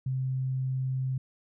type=tone; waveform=sine; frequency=130.81 Hz; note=C3; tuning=in tune; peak=-27 dBFS; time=0.06-1.18 s; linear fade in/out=5 ms; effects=none